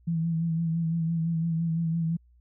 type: tone with vibrato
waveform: sine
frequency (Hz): 164.81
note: E3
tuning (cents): 0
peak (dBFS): -24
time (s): 0.07-2.17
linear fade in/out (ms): 10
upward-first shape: sine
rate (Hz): 5.9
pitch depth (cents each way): 37
effects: added 60 Hz sine -56 dBFS peak until 2.4 s